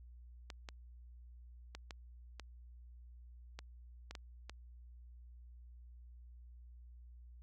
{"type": "clicks", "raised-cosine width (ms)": 0.2, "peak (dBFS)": -29, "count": 9, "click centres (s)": [0.502, 0.688, 1.75, 1.908, 2.397, 3.59, 4.11, 4.152, 4.496], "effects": ["added 60 Hz sine -53 dBFS peak until 7.42 s"]}